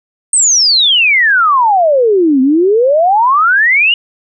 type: exponential two-way sweep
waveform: sine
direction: down then up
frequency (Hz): 8650 to 253.6 to 2930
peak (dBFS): -6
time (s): 0.33-3.94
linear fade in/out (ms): 2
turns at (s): 2.41
effects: none